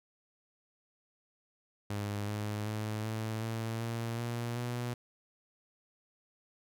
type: tone with pitch steps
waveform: sawtooth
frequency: 102.7 / 105.16 / 107.68 / 110.26 / 112.9 / 115.61 / 118.38 / 121.22 Hz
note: G#2 / G#2 / A2 / A2 / A2 / A#2 / A#2 / B2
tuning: -19 / +22 / -37 / +4 / +45 / -14 / +27 / -32 cents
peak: -30 dBFS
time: 1.9-4.94 s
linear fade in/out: 5 ms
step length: 380 ms
effects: none